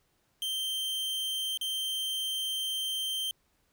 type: tone with dropouts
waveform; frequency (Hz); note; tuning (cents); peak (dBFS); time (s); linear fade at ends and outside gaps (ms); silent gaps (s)
45% pulse; 3136; G7; 0; -30; 0.42-3.31; 1; 1.574-1.612
effects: pink hiss -72 dBFS RMS until 3.72 s